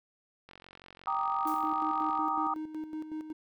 click train, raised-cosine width 0.3 ms, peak -34 dBFS, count 78, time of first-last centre 0.49-2.175 s, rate 45.7 Hz
sine chord, Eb major seventh, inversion first, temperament equal, 784 / 932.3 / 1174.7 / 1244.5 Hz, G5 / Bb5 / D6 / Eb6, 0 / 0 / 0 / 0 cents, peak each -34 / -34 / -36 / -32 dBFS, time 1.07-2.54 s, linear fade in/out 2 ms
triangle tone with tremolo, 311.1 Hz, D#4, in tune, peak -32 dBFS, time 1.45-3.33 s, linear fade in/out 10 ms, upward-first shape square, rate 5.4 Hz, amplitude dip 60%
blue noise with exponential decay, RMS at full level -44 dBFS, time 1.47-1.8 s, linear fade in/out 2 ms, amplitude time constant 71 ms
effects none

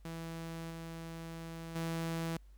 sawtooth tone with level steps, 164.81 Hz, E3, in tune, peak -37 / -39 / -31 dBFS, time 0.05-2.37 s, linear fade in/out 2 ms, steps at 0.7 / 1.75 s, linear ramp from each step 10 ms, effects added 49 Hz sine -54 dBFS peak until 2.57 s + pink hiss -74 dBFS RMS until 2.57 s

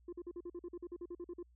sine tone bursts, 349.2 Hz, F4, in tune, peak -39 dBFS, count 15, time 0.08-1.429 s, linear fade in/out 5 ms, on 47 ms, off 46 ms, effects tanh soft clip ceiling -40 dBFS + added 60 Hz sine -63 dBFS peak until 1.55 s

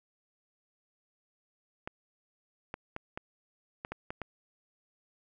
clicks, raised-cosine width 0.5 ms, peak -22 dBFS, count 8, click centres 1.875 / 2.741 / 2.964 / 3.175 / 3.849 / 3.92 / 4.105 / 4.217 s, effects none

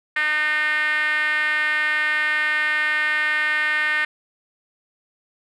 5% pulse tone with band-pass filter, 304.2 Hz, D#4, 39 cents flat, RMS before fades -21 dBFS, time 0.16-4.05 s, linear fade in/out 5 ms, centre 1800 Hz, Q 4.9, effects none

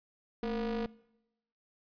square ring-modulated tone, 122.6 Hz, B2, 12 cents flat, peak -30 dBFS, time 0.43-0.86 s, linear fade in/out 0 ms, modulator 342 Hz, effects noise-tail reverb RT60 0.9 s tail -23 dB re dry + resampled to 11025 Hz

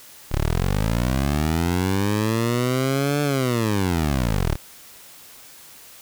15% pulse linear two-way sweep, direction up then down, 32.75 to 147.1 to 32.75 Hz, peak -13 dBFS, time 0.31-4.56 s, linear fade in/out 10 ms, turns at 3.22 s, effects white hiss -45 dBFS RMS until 6.01 s

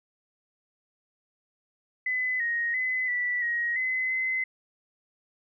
sine tone with pitch steps, 2013 / 1873 / 2022 / 1964 / 1890 / 2034 / 2047 Hz, B6 / A#6 / B6 / B6 / A#6 / C7 / C7, +33 / +8 / +40 / -10 / +23 / -50 / -38 cents, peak -25 dBFS, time 2.06-4.44 s, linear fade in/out 5 ms, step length 340 ms, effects none

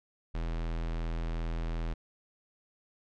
square tone, 41.33 Hz, E1, 5 cents sharp, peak -32 dBFS, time 0.34-1.94 s, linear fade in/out 10 ms, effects low-pass 4000 Hz 12 dB/octave

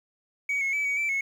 sine tone with pitch steps, 2259 / 2179 / 2299 / 2252 / 2329 / 2189 Hz, C#7 / C#7 / D7 / C#7 / D7 / C#7, +32 / -30 / -37 / +27 / -15 / -22 cents, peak -22 dBFS, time 0.49-1.21 s, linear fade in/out 5 ms, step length 120 ms, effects tanh soft clip ceiling -23 dBFS + 9-bit

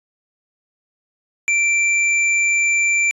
square tone, 2349 Hz, D7, in tune, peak -15 dBFS, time 1.48-3.11 s, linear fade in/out 0 ms, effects resampled to 24000 Hz

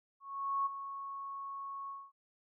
sine tone with ADSR envelope, 1103 Hz, C#6, 9 cents flat, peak -29 dBFS, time 0.2-2.12 s, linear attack 460 ms, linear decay 17 ms, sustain -11 dB, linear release 230 ms, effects none

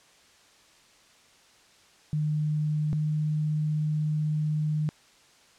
sine tone pair in turn, 151.8 / 152.67 Hz, D#3 / D#3, -42 / -33 cents, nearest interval unison, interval 9 cents, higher second, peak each -24 dBFS, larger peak neither, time 2.13-2.93 / 2.93-4.89 s, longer second, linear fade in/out 0 ms, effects white hiss -58 dBFS RMS until 5.58 s + low-pass 7000 Hz 12 dB/octave

